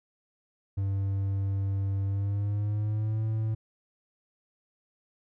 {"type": "tone with pitch glide", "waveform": "triangle", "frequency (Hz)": [98, 110], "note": ["G2", "A2"], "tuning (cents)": [0, 0], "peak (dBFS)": -24, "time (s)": [0.77, 3.55], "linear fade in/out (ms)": 10, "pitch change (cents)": 200, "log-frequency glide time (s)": [2.05, 3.24], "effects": []}